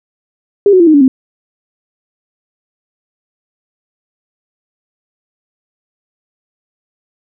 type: tone with pitch steps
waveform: sine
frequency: 403.8 / 370.3 / 339.6 / 311.4 / 285.5 / 261.8 Hz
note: G#4 / F#4 / F4 / D#4 / D4 / C4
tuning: -49 / +1 / -48 / +2 / -49 / +1 cents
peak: -3 dBFS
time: 0.66-1.08 s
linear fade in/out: 2 ms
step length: 70 ms
effects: none

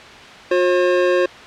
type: tone pair together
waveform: square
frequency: 359.1 / 537.2 Hz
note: F4 / C5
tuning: +48 / +46 cents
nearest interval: perfect fifth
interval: 698 cents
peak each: -17 dBFS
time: 0.51-1.26 s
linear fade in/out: 5 ms
effects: white hiss -37 dBFS RMS until 1.46 s + low-pass 3000 Hz 12 dB/octave

